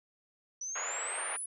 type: exponential sweep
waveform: sine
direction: up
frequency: 5920 to 10380 Hz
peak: -36 dBFS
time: 0.61-1.46 s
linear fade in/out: 5 ms
type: band-pass noise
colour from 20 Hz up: white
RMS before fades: -40 dBFS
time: 0.75-1.37 s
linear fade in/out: 10 ms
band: 500 to 2300 Hz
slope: 24 dB/octave
effects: none